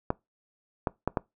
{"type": "clicks", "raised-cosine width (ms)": 1, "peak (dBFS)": -11, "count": 4, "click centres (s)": [0.104, 0.872, 1.076, 1.172], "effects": ["noise-tail reverb RT60 0.2 s tail -23 dB re dry"]}